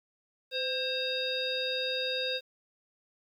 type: harmonic tone with a mistuned harmonic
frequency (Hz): 533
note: C5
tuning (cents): +32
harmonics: 1 / 3 / 5 / 7 / 9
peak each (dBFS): -34 / -40 / -38 / -33 / -39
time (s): 0.51-2.41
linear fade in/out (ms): 50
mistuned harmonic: 1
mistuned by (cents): -65
effects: 10-bit